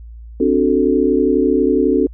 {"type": "chord", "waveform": "sine", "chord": "D dominant seventh", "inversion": "third", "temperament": "equal", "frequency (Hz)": [261.6, 293.7, 370, 440], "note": ["C4", "D4", "F#4", "A4"], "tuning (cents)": [0, 0, 0, 0], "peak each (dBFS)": -17, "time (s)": [0.4, 2.07], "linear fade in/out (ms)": 5, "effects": ["added 57 Hz sine -32 dBFS peak until 2.13 s"]}